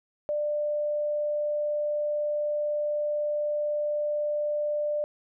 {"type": "tone", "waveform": "sine", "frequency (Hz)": 594, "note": "D5", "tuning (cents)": 20, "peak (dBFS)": -25, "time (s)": [0.29, 5.04], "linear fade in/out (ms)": 0, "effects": []}